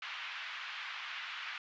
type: band-pass noise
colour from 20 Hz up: white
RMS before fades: -43 dBFS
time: 0.02-1.58 s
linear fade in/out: 2 ms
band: 1100 to 3100 Hz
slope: 24 dB/octave
effects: resampled to 16000 Hz